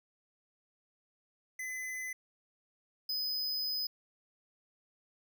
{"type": "tone pair in turn", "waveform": "square", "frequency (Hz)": [2023, 5019], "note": ["B6", "D#8"], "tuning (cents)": [41, 14], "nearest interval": "octave + major third", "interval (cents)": 1573, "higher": "second", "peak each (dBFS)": [-38, -33], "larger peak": "second", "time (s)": [[1.59, 2.13], [3.09, 3.87]], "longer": "second", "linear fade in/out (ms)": 5, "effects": []}